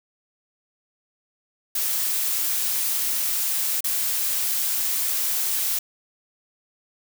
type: noise with dropouts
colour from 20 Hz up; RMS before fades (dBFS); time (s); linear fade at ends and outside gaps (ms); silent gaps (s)
blue; -24; 1.75-5.79; 5; 3.807-3.842
effects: none